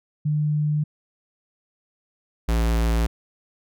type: tone pair in turn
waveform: sine / square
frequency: 150.2 / 56.67 Hz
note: D3 / A#1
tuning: +39 / -48 cents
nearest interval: octave + perfect fourth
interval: 1687 cents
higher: first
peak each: -19 dBFS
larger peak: neither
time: 0.25-0.84 / 2.48-3.07 s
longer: neither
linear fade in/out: 10 ms
effects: none